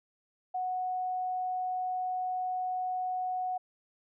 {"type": "tone", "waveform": "sine", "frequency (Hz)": 737, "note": "F#5", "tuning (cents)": -7, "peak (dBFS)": -30, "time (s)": [0.54, 3.58], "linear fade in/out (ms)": 10, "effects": []}